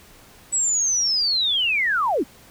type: linear sweep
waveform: sine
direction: down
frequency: 7902 to 207.9 Hz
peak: -18 dBFS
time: 0.52-2.24 s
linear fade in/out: 20 ms
effects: pink hiss -49 dBFS RMS until 2.5 s